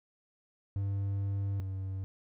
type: tone pair in turn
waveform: triangle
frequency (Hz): 99 / 95.68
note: G2 / G2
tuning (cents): +18 / -41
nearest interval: minor second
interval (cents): 59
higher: first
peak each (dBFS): -28 / -32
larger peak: first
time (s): 0.76-1.6 / 1.6-2.04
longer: first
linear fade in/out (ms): 0
effects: none